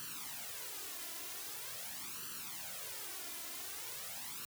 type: noise with flanger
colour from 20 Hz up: white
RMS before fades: -45 dBFS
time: 0-4.45 s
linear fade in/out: 0 ms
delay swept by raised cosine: 0.67 to 2.97 ms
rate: 0.44 Hz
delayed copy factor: +0.8
effects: high-pass 100 Hz 12 dB/octave